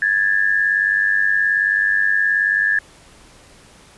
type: tone pair together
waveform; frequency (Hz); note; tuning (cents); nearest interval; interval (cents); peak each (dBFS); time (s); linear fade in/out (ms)
sine; 1661.2 / 1760; G#6 / A6; 0 / 0; minor second; 100; -17; 0.02-2.79; 2
effects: pink hiss -47 dBFS RMS until 3.97 s + resampled to 24000 Hz